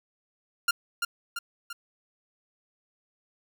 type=tone with echo; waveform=sawtooth; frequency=1396.9 Hz; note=F6; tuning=in tune; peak=-17 dBFS; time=0.68-0.71 s; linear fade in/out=5 ms; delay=340 ms; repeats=3; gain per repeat=-5 dB; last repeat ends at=1.73 s; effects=none